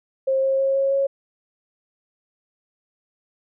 sine tone with pitch steps, 533 / 537 / 541.1 / 545.1 / 549.3 Hz, C5 / C5 / C#5 / C#5 / C#5, +32 / +45 / -42 / -29 / -16 cents, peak -17 dBFS, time 0.27-1.07 s, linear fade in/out 10 ms, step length 160 ms, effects none

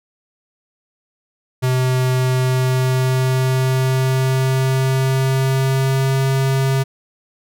square tone with pitch glide, 128.4 to 134.24 Hz, C3 to C3, -32 to +45 cents, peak -15 dBFS, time 1.62-6.84 s, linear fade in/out 20 ms, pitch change +77 cents, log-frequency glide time 2.3-6.22 s, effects none

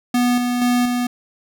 square tone with tremolo, 245 Hz, B3, 14 cents flat, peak -15 dBFS, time 0.14-1.07 s, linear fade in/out 5 ms, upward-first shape square, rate 2.1 Hz, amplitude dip 35%, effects none

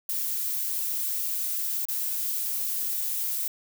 violet noise with dropouts, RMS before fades -29 dBFS, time 0.09-3.48 s, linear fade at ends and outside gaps 2 ms, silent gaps 1.854-1.885 s, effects none

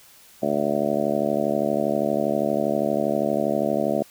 harmonic tone, 72.5 Hz, D2, 22 cents flat, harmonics 2 / 3 / 4 / 5 / 6 / 7 / 8 / 9 / 10, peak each -36 / -27 / -29 / -29 / -32 / -33 / -26 / -26 / -33 dBFS, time 0.42-4.03 s, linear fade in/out 10 ms, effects white hiss -51 dBFS RMS until 4.1 s

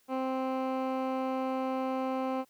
15% pulse tone with low-pass filter, 261.6 Hz, C4, in tune, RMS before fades -32 dBFS, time 0.08-2.45 s, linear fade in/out 50 ms, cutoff 1700 Hz, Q 0.59, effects white hiss -68 dBFS RMS until 2.49 s

